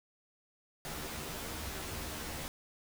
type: noise with comb filter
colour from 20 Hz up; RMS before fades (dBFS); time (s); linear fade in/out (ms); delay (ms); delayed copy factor
pink; -41; 0.85-2.48; 0; 13; +0.7
effects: none